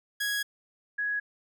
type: tone pair in turn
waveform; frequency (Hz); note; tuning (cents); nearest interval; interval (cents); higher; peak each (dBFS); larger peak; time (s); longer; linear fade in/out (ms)
sawtooth / sine; 1661.2 / 1669.5; G#6 / G#6; 0 / +9; unison; 9; second; -24 / -27; first; 0.2-0.43 / 0.98-1.2; first; 10
effects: none